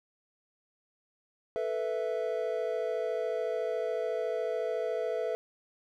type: chord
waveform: triangle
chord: A suspended second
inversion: none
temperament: equal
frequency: 440 / 493.9 / 659.3 Hz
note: A4 / B4 / E5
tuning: 0 / 0 / 0 cents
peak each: -32 dBFS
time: 1.56-5.35 s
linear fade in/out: 0 ms
effects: none